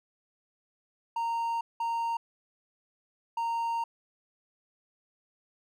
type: tone bursts at uneven times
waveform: triangle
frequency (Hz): 925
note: A#5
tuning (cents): -14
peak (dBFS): -26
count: 3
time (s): 1.16-1.61 / 1.8-2.17 / 3.37-3.84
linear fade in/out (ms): 5
effects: none